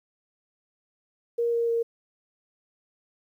sine tone with pitch steps, 470 / 466.8 / 463.5 Hz, A#4 / A#4 / A#4, +14 / +2 / -10 cents, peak -22 dBFS, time 1.38-1.83 s, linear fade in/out 10 ms, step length 150 ms, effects 10-bit

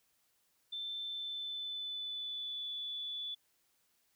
sine tone with pitch glide, 3545 to 3458 Hz, A7 to A7, +12 to -31 cents, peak -38 dBFS, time 0.72-3.35 s, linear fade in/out 10 ms, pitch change -43 cents, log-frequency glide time 1.02-2.71 s, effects white hiss -75 dBFS RMS until 4.15 s

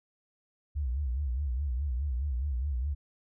sine tone with vibrato, 66.7 Hz, C2, 34 cents sharp, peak -28 dBFS, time 0.75-2.95 s, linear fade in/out 20 ms, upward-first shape sine, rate 4.8 Hz, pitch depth 190 cents each way, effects none

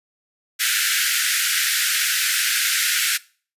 pink high-pass noise, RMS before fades -20 dBFS, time 0.59-3.18 s, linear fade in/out 20 ms, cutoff 1400 Hz, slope 96 dB/octave, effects noise-tail reverb RT60 0.4 s tail -21 dB re dry + resampled to 32000 Hz

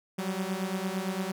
sawtooth beating tone pair, 185 / 193.8 Hz, F#3 / G3, 0 / -20 cents, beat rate 8.8 Hz, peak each -29 dBFS, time 0.18-1.32 s, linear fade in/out 10 ms, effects none

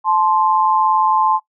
sine tone pair together, 868.9 / 1046.5 Hz, A5 / C6, -22 / 0 cents, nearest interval minor third, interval 322 cents, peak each -15 dBFS, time 0.04-1.4 s, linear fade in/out 50 ms, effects noise-tail reverb RT60 0.1 s tail -19 dB re dry

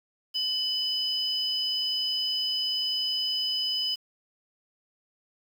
sine tone pair together, 2990 / 5029 Hz, F#7 / D#8, +17 / +18 cents, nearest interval major sixth, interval 901 cents, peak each -29 / -28 dBFS, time 0.34-3.96 s, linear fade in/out 20 ms, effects 8-bit

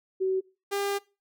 sine / sawtooth tone pair in turn, 378.4 / 400.9 Hz, F#4 / G4, +39 / +39 cents, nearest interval minor second, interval 100 cents, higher second, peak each -23 dBFS, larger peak neither, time 0.2-0.41 / 0.71-0.99 s, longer second, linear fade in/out 20 ms, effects noise-tail reverb RT60 0.3 s tail -22 dB re dry

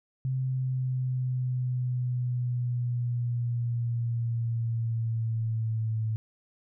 sine linear sweep, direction down, 130.81 to 110 Hz, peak -26 dBFS, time 0.25-6.16 s, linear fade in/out 0 ms, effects none

